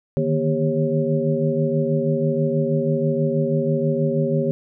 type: tone cluster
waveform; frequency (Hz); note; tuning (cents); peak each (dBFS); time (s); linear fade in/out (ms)
sine; 150.3 / 156.5 / 237.9 / 397 / 546; D3 / D#3 / A#3 / G4 / C#5; +40 / +10 / +35 / +22 / -26; -24; 0.17-4.51; 0
effects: none